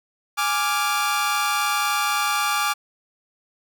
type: chord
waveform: sawtooth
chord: D diminished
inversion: second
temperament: equal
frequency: 830.6 / 1174.7 / 1396.9 Hz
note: Ab5 / D6 / F6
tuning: 0 / 0 / 0 cents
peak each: -22 / -19 / -23 dBFS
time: 0.37-2.74 s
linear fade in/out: 20 ms
effects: none